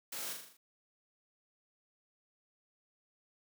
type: noise with echo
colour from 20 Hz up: white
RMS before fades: -42 dBFS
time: 0.12-0.33 s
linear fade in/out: 5 ms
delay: 40 ms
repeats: 6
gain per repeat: -4 dB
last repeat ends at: 0.57 s
effects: high-pass 200 Hz 12 dB/octave